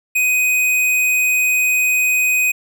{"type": "tone", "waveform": "square", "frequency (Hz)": 2500, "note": "D#7", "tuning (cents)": 8, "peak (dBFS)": -14, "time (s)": [0.15, 2.52], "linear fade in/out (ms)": 10, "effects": []}